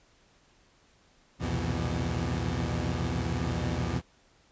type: tone cluster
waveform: 25% pulse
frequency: 66.7 / 85.9 / 120.5 / 127.1 / 164.4 Hz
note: C2 / F2 / B2 / C3 / E3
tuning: +34 / -28 / -42 / -50 / -4 cents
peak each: -32 / -29 / -30 / -34 / -33 dBFS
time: 1.39-4.02 s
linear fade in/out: 50 ms
effects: pink hiss -63 dBFS RMS until 4.51 s + resampled to 16000 Hz